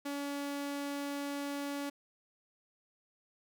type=tone; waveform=sawtooth; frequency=283.8 Hz; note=C#4; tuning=41 cents sharp; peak=-32 dBFS; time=0.05-1.9 s; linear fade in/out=10 ms; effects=none